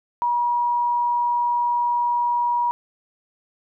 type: tone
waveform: sine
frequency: 960 Hz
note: B5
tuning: 49 cents flat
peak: -18 dBFS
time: 0.22-2.71 s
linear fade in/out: 0 ms
effects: none